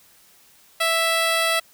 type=tone; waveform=10% pulse; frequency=659.3 Hz; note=E5; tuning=in tune; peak=-10 dBFS; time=0.8-1.6 s; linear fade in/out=10 ms; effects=white hiss -54 dBFS RMS until 1.73 s